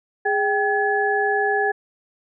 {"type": "tone cluster", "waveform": "sine", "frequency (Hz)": [414, 782, 1698], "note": ["G#4", "G5", "G#6"], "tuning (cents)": [-5, -4, 38], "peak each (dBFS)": -22, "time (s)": [0.25, 1.72], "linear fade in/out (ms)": 10, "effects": []}